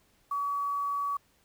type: tone with quantisation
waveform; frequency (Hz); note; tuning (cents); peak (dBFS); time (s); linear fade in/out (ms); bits
sine; 1136; C#6; +42; -28; 0.31-1.17; 5; 9
effects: pink hiss -67 dBFS RMS until 1.44 s